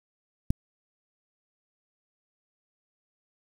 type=click; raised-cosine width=5 ms; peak=-11 dBFS; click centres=0.505 s; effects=7-bit